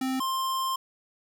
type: tone pair in turn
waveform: square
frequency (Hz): 261.6 / 1053.1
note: C4 / C6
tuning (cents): 0 / +11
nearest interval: 2 octaves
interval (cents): 2411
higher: second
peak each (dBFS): -27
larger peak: neither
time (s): 0.01-0.2 / 0.2-0.76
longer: second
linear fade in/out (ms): 5
effects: none